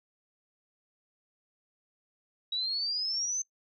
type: exponential sweep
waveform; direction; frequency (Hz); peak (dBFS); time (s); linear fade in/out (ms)
sine; up; 3849 to 6272; -29; 2.52-3.42; 5
effects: noise-tail reverb RT60 0.1 s tail -20 dB re dry